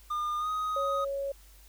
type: tone with pitch glide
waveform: triangle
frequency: 1210 to 1252.7 Hz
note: D#6 to D#6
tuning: -49 to +11 cents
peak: -27 dBFS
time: 0.1-1.05 s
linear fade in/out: 10 ms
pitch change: +60 cents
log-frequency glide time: 0.38-0.49 s
type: tone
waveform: sine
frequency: 554.4 Hz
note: C#5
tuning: in tune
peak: -30 dBFS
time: 0.76-1.32 s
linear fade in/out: 5 ms
effects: added 50 Hz sine -53 dBFS peak until 1.68 s + white hiss -59 dBFS RMS until 1.68 s